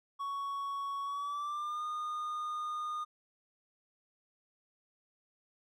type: tone with pitch glide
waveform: triangle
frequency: 1115 to 1223 Hz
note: C#6 to D#6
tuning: +10 to -30 cents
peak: -33 dBFS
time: 0.19-3.05 s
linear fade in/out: 20 ms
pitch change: +160 cents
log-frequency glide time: 1.03-1.84 s
effects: none